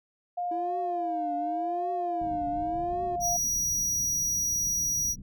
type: tone with pitch glide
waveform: sine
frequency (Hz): 708 to 701.5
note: F5 to F5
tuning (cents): +23 to +8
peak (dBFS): -28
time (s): 0.37-3.37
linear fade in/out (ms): 10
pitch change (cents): -15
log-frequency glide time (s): 0.53-0.87
type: tone with vibrato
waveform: triangle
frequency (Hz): 329.6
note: E4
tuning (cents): 0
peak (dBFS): -32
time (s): 0.51-3.16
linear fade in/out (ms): 5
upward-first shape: triangle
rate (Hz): 0.89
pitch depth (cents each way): 220
type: low-pass noise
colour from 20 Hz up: pink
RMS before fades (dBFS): -43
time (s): 2.21-5.22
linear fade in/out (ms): 2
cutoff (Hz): 240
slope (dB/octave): 24
type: tone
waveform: 45% pulse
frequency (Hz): 5790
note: F#8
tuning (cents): -38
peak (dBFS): -26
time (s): 3.2-5.16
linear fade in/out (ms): 50
effects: none